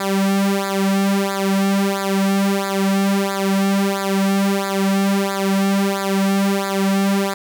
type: tone with flanger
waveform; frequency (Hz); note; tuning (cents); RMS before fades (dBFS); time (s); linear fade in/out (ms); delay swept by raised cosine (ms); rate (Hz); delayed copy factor
sawtooth; 196; G3; 0; -18; 0-7.34; 5; 0.34 to 3.14; 1.5; -0.95
effects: none